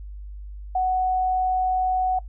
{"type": "tone", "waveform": "sine", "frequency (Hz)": 743, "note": "F#5", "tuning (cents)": 7, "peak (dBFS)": -19, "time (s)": [0.75, 2.19], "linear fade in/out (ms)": 5, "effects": ["noise-tail reverb RT60 0.1 s tail -19 dB re dry", "added 50 Hz sine -34 dBFS peak until 2.28 s"]}